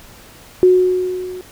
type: tone with level ramp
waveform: sine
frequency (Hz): 366.4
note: F#4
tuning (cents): -17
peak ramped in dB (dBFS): -5 to -27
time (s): 0.63-1.41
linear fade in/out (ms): 0
effects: pink hiss -42 dBFS RMS until 1.51 s